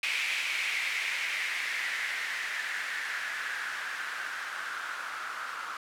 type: noise with low-pass filter sweep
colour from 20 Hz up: violet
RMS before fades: -34 dBFS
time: 0.03-5.77 s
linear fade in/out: 2 ms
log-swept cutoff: 2400 to 1300 Hz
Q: 4.4
effects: none